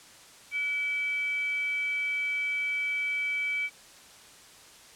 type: tone with frequency modulation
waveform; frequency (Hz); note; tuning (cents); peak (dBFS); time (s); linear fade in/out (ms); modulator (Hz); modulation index
sine; 2300; D7; -37; -27; 0.51-3.7; 50; 841; 0.23
effects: white hiss -52 dBFS RMS until 4.95 s + low-pass 9000 Hz 12 dB/octave